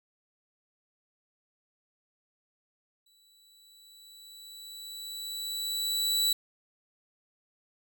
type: tone with exponential growth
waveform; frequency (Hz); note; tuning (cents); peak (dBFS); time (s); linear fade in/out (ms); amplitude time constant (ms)
sawtooth; 3945; B7; -3; -20; 3.06-6.33; 5; 710
effects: none